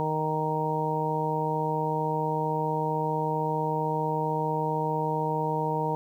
harmonic tone, 155.56 Hz, D#3, in tune, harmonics 1 / 2 / 3 / 4 / 5 / 6, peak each -31 / -36 / -31 / -36 / -35 / -29 dBFS, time 0-5.95 s, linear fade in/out 0 ms, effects 10-bit

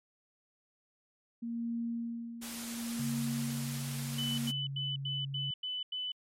sine tone with tremolo, 233.1 Hz, A#3, in tune, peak -32 dBFS, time 1.42-4.51 s, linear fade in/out 10 ms, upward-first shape sine, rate 0.7 Hz, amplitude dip 70%
white noise, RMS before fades -42 dBFS, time 2.41-4.52 s, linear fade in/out 20 ms
sine tone with pitch glide, 138.59 to 137.63 Hz, C#3 to C#3, 0 to -12 cents, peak -36 dBFS, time 2.99-5.51 s, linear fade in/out 5 ms, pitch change -12 cents, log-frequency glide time 3.79-4.98 s
sine tone bursts, 3002 Hz, F#7, 24 cents sharp, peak -34 dBFS, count 7, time 4.18-6.12 s, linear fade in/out 5 ms, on 200 ms, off 90 ms
effects low-pass 12000 Hz 12 dB/octave + MP3 64 kbps

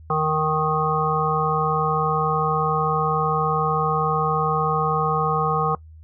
harmonic tone, 155.56 Hz, D#3, in tune, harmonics 1 / 3 / 5 / 7 / 8, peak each -25 / -25 / -25 / -25 / -25 dBFS, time 0.1-5.75 s, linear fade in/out 2 ms, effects noise-tail reverb RT60 0.1 s tail -21 dB re dry + added 79 Hz sine -41 dBFS peak until 6.03 s

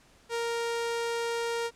sawtooth tone, 466.2 Hz, A#4, in tune, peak -25 dBFS, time 0.29-1.71 s, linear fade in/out 50 ms, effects pink hiss -60 dBFS RMS until 1.75 s + low-pass 9000 Hz 12 dB/octave

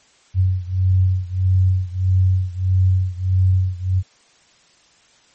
sine beating tone pair, 92.5 / 94.1 Hz, F#2 / F#2, 0 / +30 cents, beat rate 1.6 Hz, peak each -16 / -18 dBFS, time 0.34-4.03 s, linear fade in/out 50 ms, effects white hiss -54 dBFS RMS until 5.34 s + MP3 32 kbps

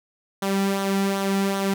sawtooth tone with flanger, 196 Hz, G3, in tune, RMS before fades -23 dBFS, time 0.42-1.74 s, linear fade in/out 5 ms, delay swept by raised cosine 0.4 to 1.9 ms, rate 2.6 Hz, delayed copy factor -0.5, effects none

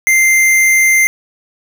square tone, 2089 Hz, C7, 3 cents flat, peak -8 dBFS, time 0.07-1.07 s, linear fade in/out 0 ms, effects 7-bit

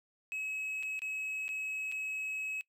triangle tone with dropouts, 2565 Hz, E7, 48 cents flat, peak -34 dBFS, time 0.32-2.61 s, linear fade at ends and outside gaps 0 ms, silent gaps 0.827-0.832 / 0.992-1.019 / 1.481-1.49 / 1.916-1.922 s, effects noise-tail reverb RT60 0.1 s tail -22 dB re dry

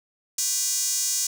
square tone with high-pass filter, 220 Hz, A3, in tune, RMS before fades -25 dBFS, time 0.38-1.27 s, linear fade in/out 5 ms, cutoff 6500 Hz, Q 2.8, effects 8-bit

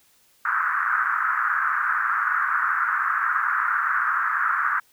pink band-pass noise, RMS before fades -23 dBFS, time 0.45-4.8 s, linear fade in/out 5 ms, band 1200 to 1600 Hz, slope 48 dB/octave, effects white hiss -60 dBFS RMS until 4.92 s

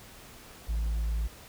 sine tone, 55 Hz, A1, in tune, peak -24 dBFS, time 0.68-1.28 s, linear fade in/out 20 ms, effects tanh soft clip ceiling -26 dBFS + pink hiss -50 dBFS RMS until 1.48 s

